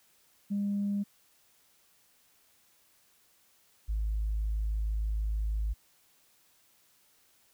sine tone pair in turn, 202 / 53.16 Hz, G#3 / G#1, -48 / +41 cents, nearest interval octave + major seventh, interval 2311 cents, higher first, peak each -27 dBFS, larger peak neither, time 0.5-1.04 / 3.88-5.74 s, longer second, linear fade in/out 20 ms, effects tanh soft clip ceiling -24 dBFS + white hiss -66 dBFS RMS until 7.53 s

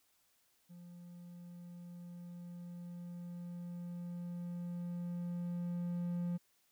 triangle tone with level ramp, 174.61 Hz, F3, in tune, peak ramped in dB -49 to -32 dBFS, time 0.69-6.38 s, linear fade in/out 20 ms, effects white hiss -74 dBFS RMS until 6.71 s

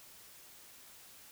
silence, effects white hiss -56 dBFS RMS until 1.31 s

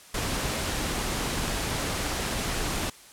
pink noise, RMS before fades -29 dBFS, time 0.14-2.9 s, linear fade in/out 5 ms, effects white hiss -50 dBFS RMS until 3.12 s + low-pass 11000 Hz 12 dB/octave

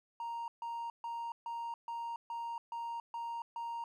triangle tone bursts, 932.3 Hz, A#5, in tune, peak -35 dBFS, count 9, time 0.2-3.84 s, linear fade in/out 2 ms, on 280 ms, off 140 ms, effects tanh soft clip ceiling -31 dBFS

